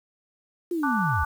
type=linear sweep; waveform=sine; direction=down; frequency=359.9 to 61.74 Hz; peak=-24 dBFS; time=0.71-1.24 s; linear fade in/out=5 ms
type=chord; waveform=sine; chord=D major; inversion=second; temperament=equal with one note detuned; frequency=880 / 1171.3 / 1480 Hz; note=A5 / D6 / F#6; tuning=0 / -5 / 0 cents; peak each=-28 dBFS; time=0.83-1.25 s; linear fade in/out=5 ms
effects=8-bit